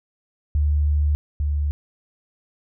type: tone pair in turn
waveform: sine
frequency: 73.9 / 73.22 Hz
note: D2 / D2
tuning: +11 / -5 cents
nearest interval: unison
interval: 16 cents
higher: first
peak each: -16 / -19 dBFS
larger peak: first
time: 0.55-1.15 / 1.4-1.71 s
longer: first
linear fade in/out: 0 ms
effects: none